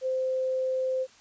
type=tone; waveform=sine; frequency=519 Hz; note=C5; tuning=14 cents flat; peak=-25 dBFS; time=0.01-1.07 s; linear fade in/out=50 ms; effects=white hiss -56 dBFS RMS until 1.2 s + resampled to 16000 Hz